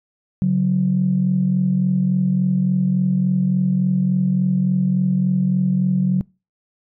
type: tone pair together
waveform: sine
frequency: 141.89 / 185.4 Hz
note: C#3 / F#3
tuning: +41 / +4 cents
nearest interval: perfect fourth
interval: 463 cents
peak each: -20 / -15 dBFS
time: 0.42-6.21 s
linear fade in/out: 0 ms
effects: noise-tail reverb RT60 0.3 s tail -26 dB re dry + tanh soft clip ceiling -7 dBFS